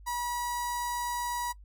sawtooth tone with notch filter, 968 Hz, B5, 35 cents flat, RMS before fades -33 dBFS, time 0.06-1.53 s, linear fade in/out 20 ms, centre 2700 Hz, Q 0.91, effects noise-tail reverb RT60 0.1 s tail -22 dB re dry + added 50 Hz sine -48 dBFS peak until 1.64 s

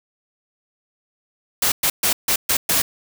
white noise bursts at uneven times, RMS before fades -18 dBFS, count 6, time 1.62-1.72 / 1.83-1.9 / 2.03-2.13 / 2.28-2.36 / 2.49-2.57 / 2.69-2.82 s, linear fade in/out 5 ms, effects none

